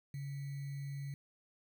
sine tone with sample-and-hold, 140 Hz, C#3, 18 cents sharp, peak -39 dBFS, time 0.14-1.14 s, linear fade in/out 2 ms, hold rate 2100 Hz, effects none

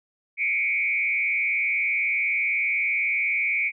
sine tone with frequency modulation, 2285 Hz, D7, 48 cents flat, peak -21 dBFS, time 0.37-3.72 s, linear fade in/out 50 ms, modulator 122 Hz, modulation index 1.1, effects none

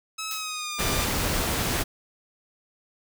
10% pulse tone with pitch glide, 1292 to 1191.6 Hz, E6 to D6, -35 to +25 cents, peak -22 dBFS, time 0.18-1.05 s, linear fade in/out 10 ms, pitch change -140 cents, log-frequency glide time 0.3-0.84 s
blue noise with exponential decay, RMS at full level -32 dBFS, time 0.31-0.6 s, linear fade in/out 1 ms, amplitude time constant 63 ms
pink noise, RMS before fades -26 dBFS, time 0.78-1.84 s, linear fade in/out 20 ms
effects none

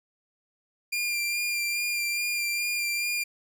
sawtooth tone with vibrato, 2392 Hz, D7, 31 cents sharp, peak -23 dBFS, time 0.92-3.24 s, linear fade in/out 10 ms, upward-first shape sine, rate 2.4 Hz, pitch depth 19 cents each way, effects none

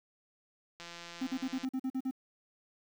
click train, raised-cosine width 0.2 ms, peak -29 dBFS, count 146, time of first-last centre 0.8-1.648 s, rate 171 Hz
triangle tone bursts, 261.6 Hz, C4, in tune, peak -29 dBFS, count 9, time 1.21-2.111 s, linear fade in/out 10 ms, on 61 ms, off 44 ms
effects 10-bit

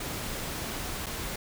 pink noise with dropouts, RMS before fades -35 dBFS, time 0-1.36 s, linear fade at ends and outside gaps 5 ms, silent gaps 1.061-1.065 s, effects none

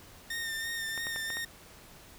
sawtooth tone with vibrato, 1822 Hz, A#6, 40 cents flat, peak -30 dBFS, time 0.3-1.45 s, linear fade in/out 5 ms, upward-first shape sine, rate 3 Hz, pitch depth 30 cents each way
clicks, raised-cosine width 0.5 ms, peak -25 dBFS, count 5, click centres 0.977 / 1.069 / 1.161 / 1.303 / 1.37 s
effects pink hiss -53 dBFS RMS until 2.18 s

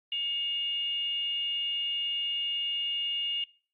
sine tone with frequency modulation, 2842 Hz, F7, 30 cents sharp, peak -29 dBFS, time 0.12-3.44 s, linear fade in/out 2 ms, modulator 606 Hz, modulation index 0.29, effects noise-tail reverb RT60 0.4 s tail -20 dB re dry + Opus 32 kbps

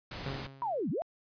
pink noise, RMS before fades -41 dBFS, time 0.11-0.47 s, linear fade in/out 5 ms
sawtooth tone with exponential decay, 135.6 Hz, C#3, 38 cents flat, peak -30 dBFS, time 0.26-0.95 s, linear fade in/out 0 ms, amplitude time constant 150 ms
sine linear two-way sweep, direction down then up, 1003 to 134.5 to 727 Hz, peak -30 dBFS, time 0.62-1.02 s, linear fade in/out 0 ms, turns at 0.9 s
effects resampled to 11025 Hz

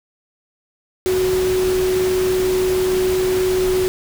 sine tone in noise, 371 Hz, F#4, 5 cents sharp, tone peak -15 dBFS, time 1.06-3.88 s, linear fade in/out 0 ms, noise pink, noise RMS -27 dBFS, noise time 1.06-3.88 s, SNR +9 dB, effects none

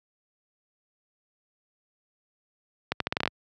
accelerating click train, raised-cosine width 0.3 ms, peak -9 dBFS, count 9, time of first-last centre 2.92-3.276 s, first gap 83 ms, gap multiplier 0.81, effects high-pass 80 Hz 12 dB/octave

